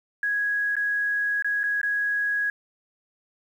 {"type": "tone with dropouts", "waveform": "sine", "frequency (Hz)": 1661.2, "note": "G#6", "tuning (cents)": 0, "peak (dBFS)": -22, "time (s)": [0.23, 2.5], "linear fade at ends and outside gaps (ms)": 2, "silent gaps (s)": [[0.755, 0.766], [1.424, 1.445], [1.633, 1.638], [1.815, 1.831]], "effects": ["9-bit"]}